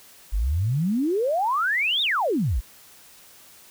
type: exponential two-way sweep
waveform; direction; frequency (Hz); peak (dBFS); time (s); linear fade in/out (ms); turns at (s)
sine; up then down; 44.64 to 3819 to 44.64; -20; 0.32-2.61; 20; 2.02
effects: white hiss -50 dBFS RMS until 3.7 s